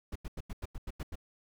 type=noise bursts; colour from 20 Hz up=brown; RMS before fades=-38 dBFS; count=9; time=0.12-1.156 s; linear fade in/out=5 ms; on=36 ms; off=89 ms; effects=none